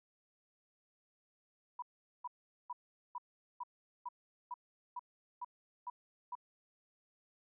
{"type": "tone bursts", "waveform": "sine", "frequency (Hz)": 980, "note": "B5", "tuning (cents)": -14, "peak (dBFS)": -39, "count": 11, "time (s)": [1.79, 6.353], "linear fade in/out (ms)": 5, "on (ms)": 33, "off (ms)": 420, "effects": []}